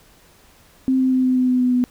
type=tone with pitch steps; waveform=sine; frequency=261.6 / 259.6 / 257.7 / 255.8 / 253.9 / 252 / 250.1 / 248.2 Hz; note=C4 / C4 / C4 / C4 / B3 / B3 / B3 / B3; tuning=0 / -13 / -26 / -39 / +48 / +35 / +22 / +9 cents; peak=-14 dBFS; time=0.88-1.84 s; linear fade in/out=0 ms; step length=120 ms; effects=pink hiss -52 dBFS RMS until 1.9 s